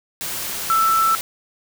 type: tone in noise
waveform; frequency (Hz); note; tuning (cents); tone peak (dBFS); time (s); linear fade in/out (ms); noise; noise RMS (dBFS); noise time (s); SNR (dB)
sine; 1326; E6; +10; -14; 0.7-1.15; 0; white; -27; 0.21-1.21; +10
effects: none